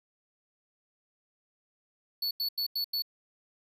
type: tone bursts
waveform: square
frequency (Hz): 4435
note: C#8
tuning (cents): 0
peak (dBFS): -29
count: 5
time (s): 2.22-3.022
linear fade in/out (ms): 5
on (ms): 90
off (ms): 88
effects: none